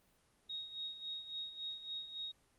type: tone with tremolo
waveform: sine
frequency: 3756 Hz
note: A#7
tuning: 12 cents sharp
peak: -39 dBFS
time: 0.49-2.32 s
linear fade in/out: 10 ms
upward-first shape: sine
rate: 3.6 Hz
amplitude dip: 65%
effects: pink hiss -72 dBFS RMS until 2.58 s + Opus 24 kbps